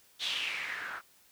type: noise with low-pass filter sweep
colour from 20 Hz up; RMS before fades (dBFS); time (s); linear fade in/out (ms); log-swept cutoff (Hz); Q
blue; -36; 0.19-1.02; 50; 3700 to 1300; 4.6
effects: white hiss -63 dBFS RMS until 1.31 s